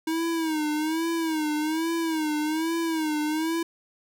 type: tone with vibrato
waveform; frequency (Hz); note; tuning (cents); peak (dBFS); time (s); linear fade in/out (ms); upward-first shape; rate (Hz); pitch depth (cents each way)
square; 317; D#4; +32; -25; 0.07-3.63; 5; sine; 1.2; 89
effects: none